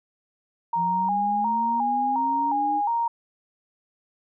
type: tone with vibrato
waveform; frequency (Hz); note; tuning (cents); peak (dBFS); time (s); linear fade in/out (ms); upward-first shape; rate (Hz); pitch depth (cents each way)
sine; 875; A5; -10; -21; 0.73-3.08; 5; square; 1.4; 110
type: linear sweep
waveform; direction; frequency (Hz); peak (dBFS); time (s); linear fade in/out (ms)
sine; up; 168.8 to 306.6; -30; 0.75-2.82; 50
effects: none

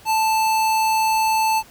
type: tone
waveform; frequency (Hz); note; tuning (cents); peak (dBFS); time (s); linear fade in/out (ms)
square; 880; A5; 0; -17; 0.05-1.63; 50
effects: pink hiss -47 dBFS RMS until 1.7 s

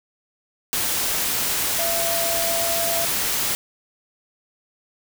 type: tone in noise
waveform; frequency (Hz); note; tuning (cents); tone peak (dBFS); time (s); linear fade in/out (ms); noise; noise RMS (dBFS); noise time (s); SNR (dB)
sine; 673; E5; +36; -25; 1.79-3.05; 0; white; -23; 0.73-3.55; -5
effects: none

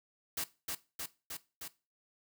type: noise with echo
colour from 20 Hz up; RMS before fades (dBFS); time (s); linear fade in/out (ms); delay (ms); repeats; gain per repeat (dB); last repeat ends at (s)
white; -36; 0.37-0.44; 5; 310; 4; -2; 1.68
effects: noise-tail reverb RT60 0.3 s tail -18 dB re dry

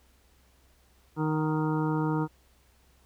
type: harmonic tone with a mistuned harmonic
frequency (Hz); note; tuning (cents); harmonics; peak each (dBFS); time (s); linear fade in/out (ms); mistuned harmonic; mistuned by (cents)
155.56; D#3; 0; 1 / 2 / 3 / 5 / 6 / 7 / 8 / 9; -28 / -29 / -35 / -42 / -35 / -47 / -40 / -43; 1.16-2.28; 50; 5; -28
effects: added 64 Hz sine -62 dBFS peak until 3.05 s + pink hiss -65 dBFS RMS until 3.05 s

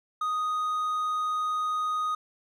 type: tone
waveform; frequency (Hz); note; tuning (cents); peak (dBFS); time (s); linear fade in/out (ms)
triangle; 1244.5; D#6; 0; -24; 0.21-2.15; 5
effects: none

